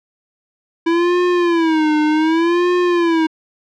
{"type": "tone with vibrato", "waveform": "square", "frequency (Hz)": 329.3, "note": "E4", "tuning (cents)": -2, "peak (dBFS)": -13, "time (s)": [0.86, 3.27], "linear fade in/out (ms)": 10, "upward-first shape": "sine", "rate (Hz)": 0.66, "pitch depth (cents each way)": 140, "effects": ["low-pass 3000 Hz 12 dB/octave"]}